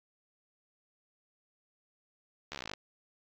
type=slowing click train; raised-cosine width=0.2 ms; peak=-21 dBFS; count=14; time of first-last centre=2.52-2.736 s; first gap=13 ms; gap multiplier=1.04; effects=low-pass 6000 Hz 12 dB/octave + AAC 64 kbps